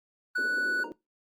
triangle tone, 1480 Hz, F#6, in tune, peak -24 dBFS, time 0.35-0.84 s, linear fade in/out 10 ms
pink band-pass noise, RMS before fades -42 dBFS, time 0.38-0.92 s, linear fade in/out 0 ms, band 250 to 540 Hz, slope 48 dB/octave
triangle tone with exponential decay, 932.3 Hz, A#5, in tune, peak -32 dBFS, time 0.84-0.96 s, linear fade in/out 2 ms, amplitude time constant 26 ms
effects noise-tail reverb RT60 0.2 s tail -19 dB re dry + Opus 32 kbps

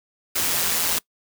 white noise with amplitude modulation, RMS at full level -20 dBFS, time 0.35-0.99 s, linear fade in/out 10 ms, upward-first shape sine, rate 170 Hz, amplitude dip 55%, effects noise-tail reverb RT60 0.1 s tail -23 dB re dry

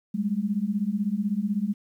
sine beating tone pair, 196 / 212 Hz, G3 / G#3, 0 / +36 cents, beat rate 16 Hz, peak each -27 / -26 dBFS, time 0.14-1.74 s, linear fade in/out 10 ms, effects 10-bit

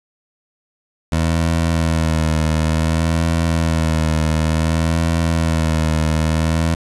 20% pulse tone with vibrato, 80.6 Hz, E2, 38 cents flat, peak -10 dBFS, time 1.12-6.75 s, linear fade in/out 5 ms, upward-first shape sine, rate 0.56 Hz, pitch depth 46 cents each way, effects resampled to 24000 Hz + 7-bit

